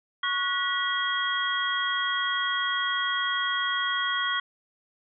sine tone cluster, 1110 / 1459 / 1932 / 3270 Hz, C#6 / F#6 / B6 / G#7, +2 / -25 / -39 / -28 cents, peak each -30 dBFS, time 0.23-4.4 s, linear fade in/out 5 ms, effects none

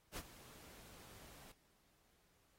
pink noise with ADSR envelope, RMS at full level -45 dBFS, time 0.12-1.52 s, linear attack 49 ms, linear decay 52 ms, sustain -15 dB, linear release 5 ms, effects pink hiss -75 dBFS RMS until 2.58 s + AAC 48 kbps

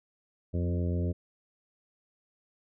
harmonic tone with a mistuned harmonic, 87.31 Hz, F2, in tune, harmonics 1 / 2 / 3 / 4 / 5 / 6 / 7, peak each -28 / -34 / -38 / -40 / -42 / -44 / -45 dBFS, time 0.53-1.13 s, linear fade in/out 20 ms, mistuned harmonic 3, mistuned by -20 cents, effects none

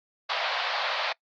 pink band-pass noise, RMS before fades -29 dBFS, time 0.29-1.13 s, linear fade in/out 10 ms, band 580 to 4600 Hz, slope 48 dB/octave, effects noise-tail reverb RT60 0.1 s tail -24 dB re dry + Opus 48 kbps

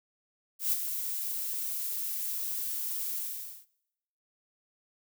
violet noise with ADSR envelope, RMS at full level -26 dBFS, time 0.59-3.66 s, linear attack 130 ms, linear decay 36 ms, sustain -8 dB, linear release 500 ms, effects noise-tail reverb RT60 0.9 s tail -23 dB re dry

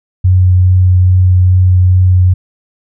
sine tone with vibrato, 91.6 Hz, F#2, 17 cents flat, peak -4 dBFS, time 0.24-2.34 s, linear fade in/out 10 ms, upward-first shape triangle, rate 2.4 Hz, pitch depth 12 cents each way, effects none

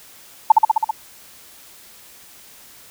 sine tone with echo, 882 Hz, A5, 4 cents sharp, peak -3 dBFS, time 0.5-0.52 s, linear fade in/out 5 ms, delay 65 ms, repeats 6, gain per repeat -2 dB, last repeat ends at 0.91 s, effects white hiss -45 dBFS RMS until 2.9 s

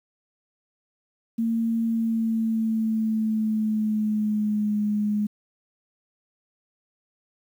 sine tone with pitch glide, 228 to 209.1 Hz, A#3 to G#3, -38 to +12 cents, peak -21 dBFS, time 1.38-5.27 s, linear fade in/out 10 ms, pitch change -150 cents, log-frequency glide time 1.84-4.8 s, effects 9-bit

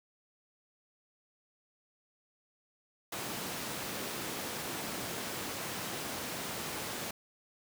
pink high-pass noise, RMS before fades -39 dBFS, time 3.12-7.11 s, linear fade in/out 5 ms, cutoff 160 Hz, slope 12 dB/octave, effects none

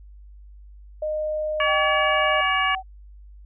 sine tone, 614 Hz, D#5, 23 cents flat, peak -23 dBFS, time 1.02-2.41 s, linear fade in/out 5 ms
harmonic tone, 569 Hz, C#5, 45 cents sharp, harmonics 2 / 3 / 4 / 5, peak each -23 / -25 / -26 / -27 dBFS, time 1.6-2.75 s, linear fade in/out 2 ms
sine tone with pitch glide, 776 to 757.4 Hz, G5 to F#5, -18 to +40 cents, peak -27 dBFS, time 1.65-2.83 s, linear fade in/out 50 ms, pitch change -42 cents, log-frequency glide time 1.88-2.5 s
effects added 50 Hz sine -42 dBFS peak until 3.45 s

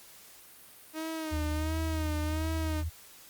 sawtooth tone with vibrato, 311.8 Hz, D#4, 4 cents sharp, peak -30 dBFS, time 0.93-2.84 s, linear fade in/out 50 ms, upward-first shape sine, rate 1.4 Hz, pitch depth 57 cents each way
sine tone with pitch glide, 77.78 to 80.34 Hz, D#2 to E2, 0 to -44 cents, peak -30 dBFS, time 1.31-2.9 s, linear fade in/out 20 ms, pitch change +56 cents, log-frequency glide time 1.59-1.74 s
effects white hiss -53 dBFS RMS until 3.29 s + Opus 48 kbps

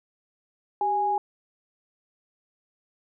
sine tone pair together, 390.2 / 826.8 Hz, G4 / G#5, -8 / -8 cents, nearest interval octave + minor second, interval 1300 cents, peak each -32 / -22 dBFS, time 0.81-1.18 s, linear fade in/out 2 ms, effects none

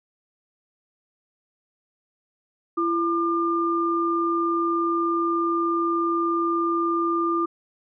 sine tone pair together, 336.7 / 1200 Hz, E4 / D6, +37 / +37 cents, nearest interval octave + minor seventh, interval 2200 cents, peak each -23 dBFS, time 2.77-7.46 s, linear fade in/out 10 ms, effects none

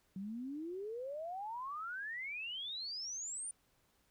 sine exponential sweep, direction up, 185 to 9397 Hz, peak -40 dBFS, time 0.16-3.51 s, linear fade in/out 2 ms, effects pink hiss -74 dBFS RMS until 4.1 s

